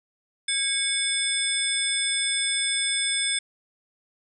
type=tone cluster; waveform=sine; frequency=1619 / 2204 / 3511 / 5140 / 8490 Hz; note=G#6 / C#7 / A7 / E8 / C9; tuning=-45 / -11 / -4 / -45 / +24 cents; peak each=-36 / -30 / -27 / -31 / -27 dBFS; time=0.48-3.39 s; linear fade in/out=5 ms; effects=none